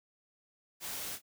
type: noise with echo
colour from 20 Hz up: white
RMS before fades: -40 dBFS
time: 0.8-1.19 s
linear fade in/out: 50 ms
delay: 29 ms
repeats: 1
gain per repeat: -12 dB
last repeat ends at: 1.219 s
effects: none